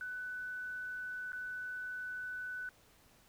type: tone with dropouts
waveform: sine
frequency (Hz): 1496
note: F#6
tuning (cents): +19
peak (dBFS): -39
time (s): 0.01-2.69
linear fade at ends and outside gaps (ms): 1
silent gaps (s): 1.32-1.331
effects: pink hiss -65 dBFS RMS until 3.28 s